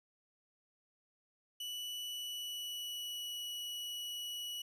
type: tone with pitch glide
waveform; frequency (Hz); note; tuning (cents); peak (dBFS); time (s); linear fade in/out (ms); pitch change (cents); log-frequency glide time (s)
40% pulse; 2960 to 2934; F#7 to F#7; 0 to -15; -39; 1.6-4.62; 5; -15; 2.05-3.42
effects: none